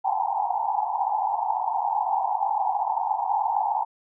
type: band-pass noise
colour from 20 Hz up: pink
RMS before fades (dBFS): -25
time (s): 0.04-3.85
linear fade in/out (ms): 20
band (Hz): 760 to 930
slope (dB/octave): 96
effects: none